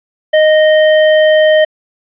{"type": "tone", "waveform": "square", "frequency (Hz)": 620, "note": "D#5", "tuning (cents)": -6, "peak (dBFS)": -6, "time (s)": [0.33, 1.65], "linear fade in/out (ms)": 10, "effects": ["resampled to 8000 Hz", "8-bit"]}